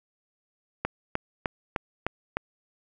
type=click train; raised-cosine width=0.5 ms; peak=-11 dBFS; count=6; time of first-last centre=0.85-2.37 s; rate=3.29 Hz; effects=none